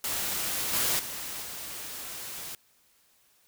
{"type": "noise with level steps", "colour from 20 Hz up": "white", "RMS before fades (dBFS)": [-31, -27, -37, -39], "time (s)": [0.04, 2.55], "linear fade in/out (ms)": 2, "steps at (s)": [0.73, 0.99, 1.42], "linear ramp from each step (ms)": 5, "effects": ["white hiss -65 dBFS RMS until 3.47 s"]}